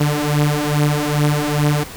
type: beating tone pair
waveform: sawtooth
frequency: 146.83 / 149.23 Hz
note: D3 / D3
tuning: 0 / +28 cents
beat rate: 2.4 Hz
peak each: -14 dBFS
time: 0-1.84 s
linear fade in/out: 10 ms
effects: pink hiss -34 dBFS RMS until 1.96 s